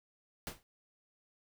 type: noise with exponential decay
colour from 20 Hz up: pink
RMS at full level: -37 dBFS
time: 0.47-0.63 s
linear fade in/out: 0 ms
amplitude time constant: 34 ms
effects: none